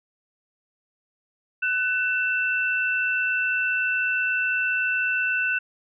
sine tone pair together, 1499 / 2671 Hz, F#6 / E7, +22 / +22 cents, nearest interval minor seventh, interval 1000 cents, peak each -23 / -25 dBFS, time 1.62-5.59 s, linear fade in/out 10 ms, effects none

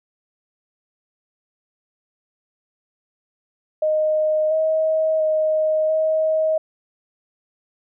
sine tone with pitch steps, 619 / 633 / 624 / 631 Hz, D#5 / D#5 / D#5 / D#5, -9 / +30 / +5 / +24 cents, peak -16 dBFS, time 3.82-6.58 s, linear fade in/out 5 ms, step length 690 ms, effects none

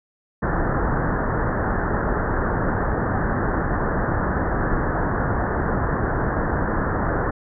pink low-pass noise, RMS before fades -22 dBFS, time 0.42-7.31 s, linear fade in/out 10 ms, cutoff 1800 Hz, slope 96 dB/octave, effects none

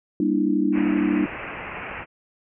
sine chord, E half-diminished seventh, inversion first, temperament just, 197.78 / 237.3 / 296.7 / 329.6 Hz, G3 / Bb3 / D4 / E4, +16 / +31 / +18 / 0 cents, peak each -25 / -26 / -21 / -25 dBFS, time 0.2-1.26 s, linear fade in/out 2 ms
white low-pass noise, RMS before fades -34 dBFS, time 0.72-2.06 s, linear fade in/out 50 ms, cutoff 2700 Hz, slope 96 dB/octave
effects none

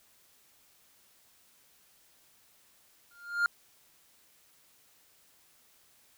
triangle tone with exponential growth, 1405 Hz, F6, 10 cents sharp, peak -19 dBFS, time 3.11-3.46 s, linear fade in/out 1 ms, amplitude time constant 75 ms, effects white hiss -64 dBFS RMS until 6.17 s

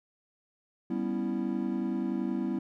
triangle chord, C# half-diminished seventh, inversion second, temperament equal, 196 / 246.9 / 277.2 / 329.6 Hz, G3 / B3 / C#4 / E4, 0 / 0 / 0 / 0 cents, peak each -32 / -31 / -35 / -32 dBFS, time 0.9-2.59 s, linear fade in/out 5 ms, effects none

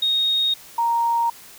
sine tone pair in turn, 3729 / 932.2 Hz, A#7 / A#5, 0 / 0 cents, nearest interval 2 octaves, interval 2400 cents, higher first, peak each -17 dBFS, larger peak neither, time 0.02-0.54 / 0.78-1.3 s, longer neither, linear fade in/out 5 ms, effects white hiss -44 dBFS RMS until 1.58 s

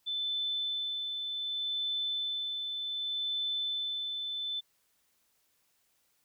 sine tone with tremolo, 3520 Hz, A7, in tune, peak -30 dBFS, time 0.06-4.61 s, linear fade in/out 20 ms, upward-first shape sine, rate 0.66 Hz, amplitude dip 35%, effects white hiss -73 dBFS RMS until 6.24 s

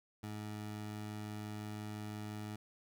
20% pulse tone, 105.8 Hz, G#2, 33 cents sharp, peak -37 dBFS, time 0.23-2.56 s, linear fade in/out 5 ms, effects none

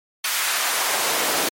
pink noise with high-pass filter sweep, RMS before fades -22 dBFS, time 0.24-1.49 s, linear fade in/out 5 ms, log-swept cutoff 1700 to 350 Hz, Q 0.9, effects MP3 64 kbps

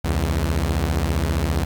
sawtooth beating tone pair, 68.1 / 83.1 Hz, C#2 / E2, -30 / +15 cents, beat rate 15 Hz, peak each -18 / -18 dBFS, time 0.04-1.65 s, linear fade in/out 10 ms, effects 8-bit

